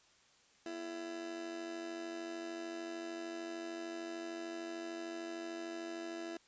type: tone with amplitude modulation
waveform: 30% pulse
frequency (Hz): 334.6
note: E4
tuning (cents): +26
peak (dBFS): -36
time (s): 0.66-6.37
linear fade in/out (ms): 2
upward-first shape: sine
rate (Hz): 93.3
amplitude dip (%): 60
effects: white hiss -67 dBFS RMS until 6.47 s + resampled to 16000 Hz